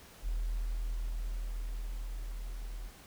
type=tone with level ramp; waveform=sine; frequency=40.57 Hz; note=E1; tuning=27 cents flat; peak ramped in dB=-30 to -38 dBFS; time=0.22-2.91 s; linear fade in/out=50 ms; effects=pink hiss -55 dBFS RMS until 3.06 s